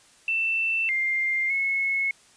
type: tone with pitch steps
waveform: sine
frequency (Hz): 2672 / 2105 / 2186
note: E7 / C7 / C#7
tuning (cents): +23 / +10 / -25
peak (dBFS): -22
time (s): 0.28-2.11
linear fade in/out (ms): 2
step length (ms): 610
effects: white hiss -56 dBFS RMS until 2.36 s + resampled to 22050 Hz